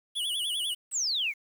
square tone with vibrato, 3156 Hz, G7, 11 cents sharp, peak -29 dBFS, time 0.15-0.75 s, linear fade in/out 20 ms, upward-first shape sine, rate 10 Hz, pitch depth 160 cents each way
sine exponential sweep, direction down, 8372 to 2100 Hz, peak -26 dBFS, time 0.91-1.34 s, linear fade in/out 50 ms
effects 9-bit

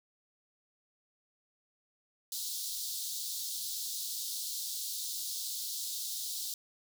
pink high-pass noise, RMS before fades -38 dBFS, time 2.32-6.54 s, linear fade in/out 2 ms, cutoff 3700 Hz, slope 48 dB/octave, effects none

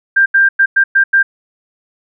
sine tone bursts at uneven times, 1587 Hz, G6, 21 cents sharp, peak -6 dBFS, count 6, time 0.16-0.26 / 0.34-0.49 / 0.59-0.66 / 0.76-0.84 / 0.95-1.04 / 1.13-1.23 s, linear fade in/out 10 ms, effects none

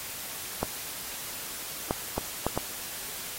clicks, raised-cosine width 1 ms, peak -13 dBFS, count 5, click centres 0.63 / 1.909 / 2.18 / 2.466 / 2.576 s, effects white hiss -38 dBFS RMS until 3.38 s + AAC 48 kbps

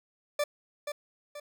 40% pulse tone with echo, 587.3 Hz, D5, in tune, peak -25 dBFS, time 0.39-0.44 s, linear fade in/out 5 ms, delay 480 ms, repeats 2, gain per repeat -7 dB, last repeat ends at 1.4 s, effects none

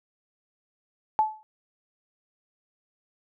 sine tone with exponential decay, 865 Hz, A5, 30 cents flat, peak -15 dBFS, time 1.19-1.43 s, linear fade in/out 0 ms, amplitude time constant 51 ms, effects none

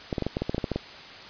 clicks, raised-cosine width 2 ms, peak -13 dBFS, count 12, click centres 0.128 / 0.182 / 0.223 / 0.266 / 0.369 / 0.42 / 0.495 / 0.546 / 0.581 / 0.642 / 0.717 / 0.76 s, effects white hiss -43 dBFS RMS until 1.29 s + resampled to 11025 Hz

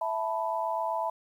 sine chord, E suspended fourth, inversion none, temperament equal, 659.3 / 880 / 987.8 Hz, E5 / A5 / B5, 0 / 0 / 0 cents, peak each -32 dBFS, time 0.01-1.1 s, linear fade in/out 5 ms, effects 10-bit

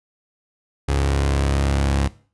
sawtooth tone pair together, 69.1 / 103.53 Hz, C#2 / G#2, -5 / -5 cents, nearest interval perfect fifth, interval 700 cents, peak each -14 / -22 dBFS, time 0.88-2.08 s, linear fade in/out 10 ms, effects noise-tail reverb RT60 0.4 s tail -18 dB re dry + resampled to 24000 Hz

